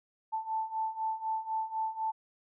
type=beating tone pair; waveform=sine; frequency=880 / 884 Hz; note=A5 / A5; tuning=0 / +8 cents; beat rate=4 Hz; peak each=-36 / -33 dBFS; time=0.32-2.12 s; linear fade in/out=20 ms; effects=none